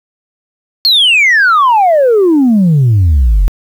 sine exponential sweep, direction down, 4398 to 41.2 Hz, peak -3 dBFS, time 0.85-3.48 s, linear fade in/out 0 ms, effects tanh soft clip ceiling -3 dBFS + 7-bit

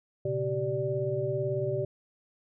sine tone cluster, 119.8 / 137.9 / 386.7 / 587 Hz, A#2 / C#3 / G4 / D5, +48 / -9 / -24 / -1 cents, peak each -35 / -34 / -31 / -32 dBFS, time 0.25-1.85 s, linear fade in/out 5 ms, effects none

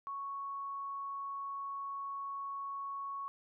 sine tone, 1108.7 Hz, C#6, in tune, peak -38 dBFS, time 0.07-3.28 s, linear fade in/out 0 ms, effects none

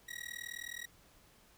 sawtooth tone with amplitude modulation, 1909 Hz, A#6, 41 cents sharp, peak -35 dBFS, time 0.08-0.86 s, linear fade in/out 10 ms, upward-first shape sine, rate 39.4 Hz, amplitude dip 100%, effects pink hiss -64 dBFS RMS until 1.57 s

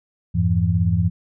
sine tone cluster, 87.1 / 103.8 / 168.8 Hz, F2 / G#2 / E3, -4 / 0 / +41 cents, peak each -20 dBFS, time 0.34-1.1 s, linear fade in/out 20 ms, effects none

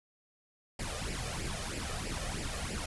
pink noise with flanger, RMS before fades -37 dBFS, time 0.79-2.86 s, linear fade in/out 5 ms, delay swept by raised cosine 0.39 to 1.69 ms, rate 3.1 Hz, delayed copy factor +0.65, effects resampled to 24000 Hz

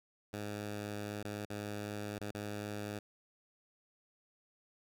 10% pulse tone with dropouts, 103.9 Hz, G#2, 1 cent sharp, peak -31 dBFS, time 0.33-2.99 s, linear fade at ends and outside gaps 5 ms, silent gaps 1.229-1.248 / 1.453-1.501 / 2.188-2.209 / 2.311-2.347 s, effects none

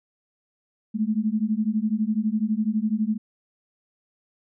sine beating tone pair, 210 / 222 Hz, G#3 / A3, +19 / +16 cents, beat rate 12 Hz, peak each -24 dBFS, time 0.94-3.18 s, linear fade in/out 20 ms, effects none

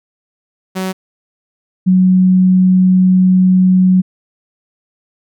sawtooth / sine tone pair in turn, 187.8 / 185 Hz, F#3 / F#3, +26 / 0 cents, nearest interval unison, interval 26 cents, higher first, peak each -13 / -6 dBFS, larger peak second, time 0.75-0.93 / 1.86-4.02 s, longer second, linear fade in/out 20 ms, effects none

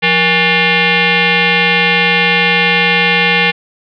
sine tone with frequency modulation, 174.61 Hz, F3, in tune, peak -8 dBFS, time 0.02-3.52 s, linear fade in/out 20 ms, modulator 647 Hz, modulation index 4.7, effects none

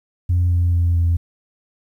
sine tone with pitch steps, 88.2 / 87.09 / 85.99 / 84.9 Hz, F2 / F2 / F2 / F2, +18 / -4 / -26 / -48 cents, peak -12 dBFS, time 0.29-1.17 s, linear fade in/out 10 ms, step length 220 ms, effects tanh soft clip ceiling -11 dBFS + 9-bit

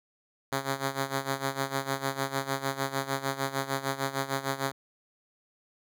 5% pulse tone with tremolo, 136.4 Hz, C#3, 28 cents flat, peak -15 dBFS, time 0.52-4.72 s, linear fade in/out 5 ms, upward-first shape sine, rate 6.6 Hz, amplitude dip 80%, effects none

